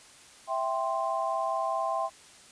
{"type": "chord", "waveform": "sine", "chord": "C major", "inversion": "first", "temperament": "equal", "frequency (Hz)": [659.3, 784, 1046.5], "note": ["E5", "G5", "C6"], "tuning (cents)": [0, 0, 0], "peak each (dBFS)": [-31, -32, -31], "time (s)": [0.47, 2.1], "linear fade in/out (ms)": 50, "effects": ["white hiss -53 dBFS RMS until 2.51 s", "resampled to 22050 Hz"]}